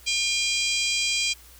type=harmonic tone; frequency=803 Hz; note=G5; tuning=41 cents sharp; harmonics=3 / 4 / 5 / 6 / 7 / 8 / 9 / 10; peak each=-27 / -28 / -34 / -29 / -34 / -36 / -33 / -35 dBFS; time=0.06-1.34 s; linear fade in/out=20 ms; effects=added 60 Hz sine -51 dBFS peak until 1.59 s + white hiss -51 dBFS RMS until 1.59 s